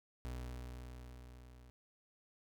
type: tone with level ramp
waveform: 35% pulse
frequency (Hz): 61.74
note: B1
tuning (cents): 0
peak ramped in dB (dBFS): -39 to -55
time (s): 0.25-1.7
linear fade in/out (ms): 0
effects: none